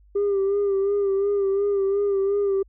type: tone with vibrato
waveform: sine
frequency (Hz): 398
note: G4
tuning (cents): +26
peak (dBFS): -17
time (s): 0.15-2.63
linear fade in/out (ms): 10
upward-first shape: sine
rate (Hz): 2.8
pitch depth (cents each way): 43
effects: tanh soft clip ceiling -17 dBFS + added 50 Hz sine -51 dBFS peak until 2.68 s